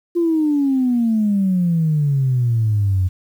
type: exponential sweep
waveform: sine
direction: down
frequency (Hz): 349.2 to 89.9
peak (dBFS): -13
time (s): 0.15-3.09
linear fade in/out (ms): 20
effects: tanh soft clip ceiling -9 dBFS + 8-bit

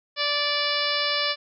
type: harmonic tone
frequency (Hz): 583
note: D5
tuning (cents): -13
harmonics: 1 / 2 / 3 / 4 / 5 / 6 / 7 / 8 / 9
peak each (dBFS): -31 / -31 / -31 / -31 / -31 / -31 / -31 / -31 / -31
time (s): 0.16-1.36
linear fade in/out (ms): 50
effects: none

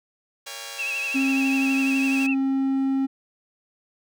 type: chord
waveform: 5% pulse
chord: A# diminished seventh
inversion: none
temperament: just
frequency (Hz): 466.2 / 559.4 / 671.3 / 805.5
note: A#4 / C#5 / E5 / G5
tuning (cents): 0 / +16 / +31 / +47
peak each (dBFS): -32 / -27 / -33 / -27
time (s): 0.46-2.27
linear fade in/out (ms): 10
type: tone with vibrato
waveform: sine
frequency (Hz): 2625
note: E7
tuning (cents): -8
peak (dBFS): -25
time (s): 0.78-2.35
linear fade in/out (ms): 20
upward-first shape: triangle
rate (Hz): 12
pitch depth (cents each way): 81
type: tone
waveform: triangle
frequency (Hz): 268.9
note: C4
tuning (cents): +47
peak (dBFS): -18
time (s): 1.14-3.07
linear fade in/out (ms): 20
effects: none

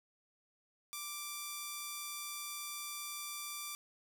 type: tone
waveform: 5% pulse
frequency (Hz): 1174.7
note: D6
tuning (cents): 0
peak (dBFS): -29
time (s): 0.93-3.75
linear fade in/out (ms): 0
effects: none

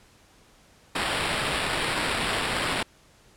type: noise with sample-and-hold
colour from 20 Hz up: blue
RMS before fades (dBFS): -27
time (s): 0.95-2.83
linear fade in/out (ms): 5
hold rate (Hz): 6300
effects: pink hiss -57 dBFS RMS until 3.36 s + low-pass 10000 Hz 12 dB/octave

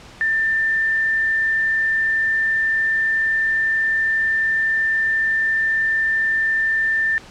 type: tone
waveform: sine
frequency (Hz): 1786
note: A6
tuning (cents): +25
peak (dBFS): -16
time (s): 0.21-7.18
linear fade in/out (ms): 0
effects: pink hiss -42 dBFS RMS until 7.3 s + low-pass 6000 Hz 12 dB/octave

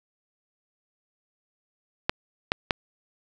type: clicks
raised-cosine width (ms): 0.3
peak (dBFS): -5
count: 3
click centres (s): 2.095 / 2.519 / 2.708
effects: none

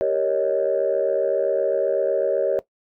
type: chord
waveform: sine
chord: Eb dominant seventh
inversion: first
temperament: equal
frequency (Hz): 392 / 466.2 / 554.4 / 622.3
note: G4 / Bb4 / Db5 / Eb5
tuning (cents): 0 / 0 / 0 / 0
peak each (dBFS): -25 / -24 / -20 / -24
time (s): 0.01-2.59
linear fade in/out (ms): 0
effects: noise-tail reverb RT60 0.1 s tail -17 dB re dry + tanh soft clip ceiling -11 dBFS

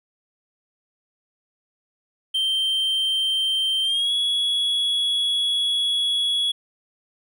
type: tone with pitch glide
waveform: triangle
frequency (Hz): 3136 to 3361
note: G7 to G#7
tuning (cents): 0 to +20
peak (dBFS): -18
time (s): 2.34-6.52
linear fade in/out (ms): 10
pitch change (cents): +120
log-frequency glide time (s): 3.83-4.12
effects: none

